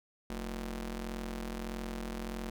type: ring-modulated tone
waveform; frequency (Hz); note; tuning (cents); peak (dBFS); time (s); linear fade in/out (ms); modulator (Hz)
sawtooth; 136.4; C#3; -28; -30; 0.3-2.5; 2; 89
effects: none